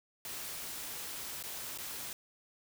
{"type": "noise with dropouts", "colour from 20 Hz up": "white", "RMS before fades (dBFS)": -42, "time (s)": [0.25, 2.13], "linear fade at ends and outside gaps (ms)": 1, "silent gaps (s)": [[1.427, 1.437], [1.776, 1.785]], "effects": []}